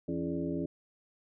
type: harmonic tone with a mistuned harmonic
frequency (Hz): 84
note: E2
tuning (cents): +33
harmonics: 1 / 2 / 3 / 4 / 5 / 7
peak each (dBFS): -47 / -37 / -35 / -37 / -40 / -43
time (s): 0.08-0.66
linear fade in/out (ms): 5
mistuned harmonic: 3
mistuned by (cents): +140
effects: none